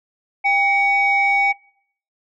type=tone pair together; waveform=sine; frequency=796 / 2251 Hz; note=G5 / C#7; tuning=+26 / +26 cents; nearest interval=octave + tritone; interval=1800 cents; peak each=-17 / -15 dBFS; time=0.44-1.53 s; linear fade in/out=20 ms; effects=noise-tail reverb RT60 0.6 s tail -23 dB re dry + tanh soft clip ceiling -8 dBFS